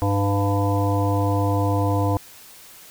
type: harmonic tone with a mistuned harmonic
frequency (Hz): 100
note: G2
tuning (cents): +35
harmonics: 1 / 3 / 5 / 7 / 9 / 10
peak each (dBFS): -20 / -25 / -27 / -28 / -30 / -30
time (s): 0.02-2.17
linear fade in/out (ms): 0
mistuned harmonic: 9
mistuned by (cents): -32
effects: white hiss -45 dBFS RMS until 2.9 s